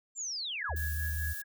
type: linear sweep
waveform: sine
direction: down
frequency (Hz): 7459 to 198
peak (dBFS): -34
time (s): 0.15-0.76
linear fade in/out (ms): 50
type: tone with tremolo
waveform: sine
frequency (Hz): 1670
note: G#6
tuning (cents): +9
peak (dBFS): -35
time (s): 0.59-1.44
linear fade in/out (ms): 50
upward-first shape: sine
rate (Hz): 4.9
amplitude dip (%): 55
type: tone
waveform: sine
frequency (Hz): 77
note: D#2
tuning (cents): -17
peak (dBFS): -32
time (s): 0.69-1.34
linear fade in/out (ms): 20
type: noise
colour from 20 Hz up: violet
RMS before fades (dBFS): -41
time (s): 0.76-1.42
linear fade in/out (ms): 5
effects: none